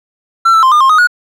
triangle tone with pitch steps, 1348 / 1323 / 1046 / 1209 / 1065 / 1249 / 1452 Hz, E6 / E6 / C6 / D6 / C6 / D#6 / F#6, +38 / +6 / -1 / +50 / +30 / +6 / -33 cents, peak -3 dBFS, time 0.45-1.073 s, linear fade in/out 10 ms, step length 89 ms, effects none

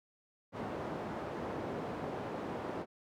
white band-pass noise, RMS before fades -40 dBFS, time 0.52-2.86 s, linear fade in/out 50 ms, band 110 to 670 Hz, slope 12 dB/octave, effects none

